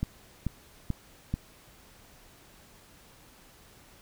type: click train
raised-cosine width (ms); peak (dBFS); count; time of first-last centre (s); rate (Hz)
5; -16; 4; 0.03-1.34; 2.29
effects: pink hiss -56 dBFS RMS until 4.01 s